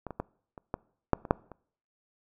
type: clicks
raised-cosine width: 1 ms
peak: -23 / -24 / -17 / -30 / -17 / -7 / -25 / -6 / -30 dBFS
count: 9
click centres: 0.067 / 0.107 / 0.2 / 0.578 / 0.741 / 1.133 / 1.252 / 1.309 / 1.517 s
effects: noise-tail reverb RT60 0.6 s tail -24 dB re dry